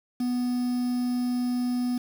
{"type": "tone with quantisation", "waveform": "triangle", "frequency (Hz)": 246.9, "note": "B3", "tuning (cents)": 0, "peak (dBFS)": -22, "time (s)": [0.2, 1.98], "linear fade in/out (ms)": 5, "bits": 7, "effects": []}